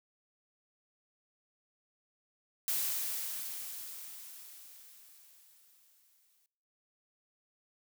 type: noise with exponential decay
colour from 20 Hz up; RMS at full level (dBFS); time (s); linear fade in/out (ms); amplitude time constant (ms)
blue; -32; 2.68-6.46; 1; 820
effects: noise-tail reverb RT60 0.8 s tail -22 dB re dry